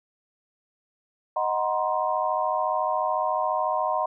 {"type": "chord", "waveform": "sine", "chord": "C half-diminished seventh", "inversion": "first", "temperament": "equal with one note detuned", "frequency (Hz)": [622.3, 740, 952.5, 1046.5], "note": ["Eb5", "Gb5", "Bb5", "C6"], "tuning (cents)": [0, 0, 37, 0], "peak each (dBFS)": -28, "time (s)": [1.36, 4.06], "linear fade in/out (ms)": 5, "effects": []}